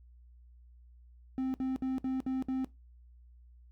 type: tone bursts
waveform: triangle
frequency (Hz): 261.6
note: C4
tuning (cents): 0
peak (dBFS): -28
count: 6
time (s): 1.38-2.645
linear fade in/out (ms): 0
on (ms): 160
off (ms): 61
effects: noise-tail reverb RT60 0.2 s tail -19 dB re dry + added 60 Hz sine -54 dBFS peak until 3.71 s